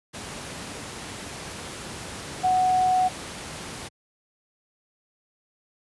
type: tone in noise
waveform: sine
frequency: 740 Hz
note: F#5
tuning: in tune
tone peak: -18 dBFS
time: 2.43-3.09 s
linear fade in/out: 20 ms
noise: pink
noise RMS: -36 dBFS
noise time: 0.13-3.89 s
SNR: +15 dB
effects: high-pass 80 Hz 12 dB/octave + resampled to 24000 Hz